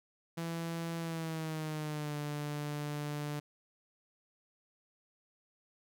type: tone with pitch glide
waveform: sawtooth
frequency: 166.6 to 147.57 Hz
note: E3 to D3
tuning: +19 to +9 cents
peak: -32 dBFS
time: 0.37-3.4 s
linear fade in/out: 10 ms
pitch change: -210 cents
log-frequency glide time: 0.99-2.16 s
effects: none